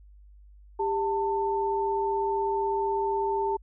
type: tone pair together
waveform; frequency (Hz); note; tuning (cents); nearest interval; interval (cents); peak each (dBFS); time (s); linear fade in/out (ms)
sine; 397.3 / 892; G4 / A5; +23 / +23; octave + major second; 1400; -27; 0.79-3.57; 10
effects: added 50 Hz sine -49 dBFS peak until 3.62 s